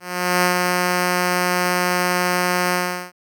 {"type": "tone with ADSR envelope", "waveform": "5% pulse", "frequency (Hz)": 179.4, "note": "F3", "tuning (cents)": 47, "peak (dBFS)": -3, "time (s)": [0, 3.12], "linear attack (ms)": 430, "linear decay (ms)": 110, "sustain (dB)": -3, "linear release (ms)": 380, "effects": []}